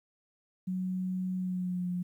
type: tone with pitch glide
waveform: sine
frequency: 184.9 to 178.5 Hz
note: F#3 to F3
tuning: -1 to +38 cents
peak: -30 dBFS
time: 0.67-2.03 s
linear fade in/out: 10 ms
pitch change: -61 cents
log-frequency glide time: 1.36-1.9 s
effects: 11-bit